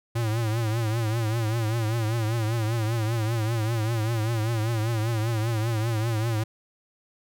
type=tone with vibrato; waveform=square; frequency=112.4 Hz; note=A2; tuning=37 cents sharp; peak=-24 dBFS; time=0.15-6.44 s; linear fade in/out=10 ms; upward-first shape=triangle; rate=5.1 Hz; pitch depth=110 cents each way; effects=none